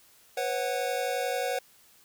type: chord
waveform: square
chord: B suspended second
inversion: none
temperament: equal with one note detuned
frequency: 493.9 / 545.2 / 740 Hz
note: B4 / C#5 / F#5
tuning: 0 / -29 / 0 cents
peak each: -33 dBFS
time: 0.37-1.59 s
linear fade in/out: 5 ms
effects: white hiss -59 dBFS RMS until 2.04 s